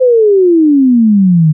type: exponential sweep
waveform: sine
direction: down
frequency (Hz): 523.3 to 149.9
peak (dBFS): -4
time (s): 0-1.53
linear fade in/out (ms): 20
effects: none